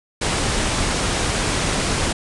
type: low-pass noise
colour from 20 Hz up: pink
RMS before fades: -21 dBFS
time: 0.21-2.13 s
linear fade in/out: 10 ms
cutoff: 10000 Hz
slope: 96 dB/octave
effects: none